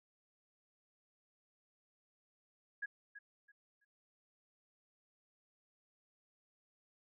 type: tone with echo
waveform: sine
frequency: 1661 Hz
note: G#6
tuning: in tune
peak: -37 dBFS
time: 2.82-2.86 s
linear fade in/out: 10 ms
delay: 330 ms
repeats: 3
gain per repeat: -12 dB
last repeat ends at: 3.85 s
effects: none